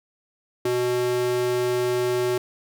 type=tone with high-pass filter; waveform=square; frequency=123.47 Hz; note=B2; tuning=in tune; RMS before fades=-23 dBFS; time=0.65-2.38 s; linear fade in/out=5 ms; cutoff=290 Hz; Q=9.5; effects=none